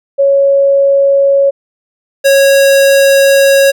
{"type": "tone pair in turn", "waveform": ["sine", "square"], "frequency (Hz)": [554.4, 550.3], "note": ["C#5", "C#5"], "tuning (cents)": [0, -13], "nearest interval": "unison", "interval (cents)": 13, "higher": "first", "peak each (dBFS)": -5, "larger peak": "neither", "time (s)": [[0.18, 1.51], [2.24, 3.72]], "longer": "second", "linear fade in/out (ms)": 20, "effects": []}